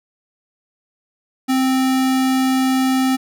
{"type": "tone", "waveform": "square", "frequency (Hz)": 261.6, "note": "C4", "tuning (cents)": 0, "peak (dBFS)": -15, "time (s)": [1.48, 3.17], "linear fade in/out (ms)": 20, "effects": []}